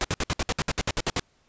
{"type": "noise bursts", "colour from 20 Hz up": "pink", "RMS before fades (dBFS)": -25, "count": 13, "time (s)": [0.01, 1.196], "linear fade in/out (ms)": 0, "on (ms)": 34, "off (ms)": 62, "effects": ["pink hiss -65 dBFS RMS until 1.48 s", "resampled to 16000 Hz"]}